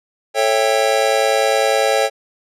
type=chord; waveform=square; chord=A dominant seventh; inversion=none; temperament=just; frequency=440 / 550 / 660 / 792 Hz; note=A4 / C#5 / E5 / G5; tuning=0 / -14 / +2 / +18 cents; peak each=-21 / -18 / -22 / -20 dBFS; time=0.34-2.1 s; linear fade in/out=50 ms; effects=low-pass 10000 Hz 12 dB/octave